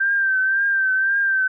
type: tone with vibrato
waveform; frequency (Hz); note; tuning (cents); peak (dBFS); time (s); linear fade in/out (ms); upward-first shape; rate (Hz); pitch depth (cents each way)
sine; 1568; G6; 0; -16; 0-1.48; 10; triangle; 1.9; 53
effects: none